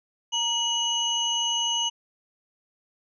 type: tone cluster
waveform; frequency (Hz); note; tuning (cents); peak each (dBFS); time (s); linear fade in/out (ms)
sine; 930 / 2922 / 6280; A#5 / F#7 / G8; -4 / -22 / +2; -32 / -24 / -31; 0.32-1.9; 20
effects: none